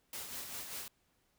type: noise with tremolo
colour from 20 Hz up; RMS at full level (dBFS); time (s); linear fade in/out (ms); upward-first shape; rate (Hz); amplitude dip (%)
white; -42; 0.13-0.88; 2; sine; 5.1; 45
effects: pink hiss -75 dBFS RMS until 1.38 s